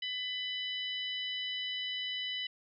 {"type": "harmonic tone with a mistuned harmonic", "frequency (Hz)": 1000, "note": "B5", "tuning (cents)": 21, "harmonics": [2, 3, 4, 5], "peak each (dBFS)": [-41, -36, -43, -52], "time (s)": [0.02, 2.47], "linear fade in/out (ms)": 5, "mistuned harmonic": 4, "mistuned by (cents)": -26, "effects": []}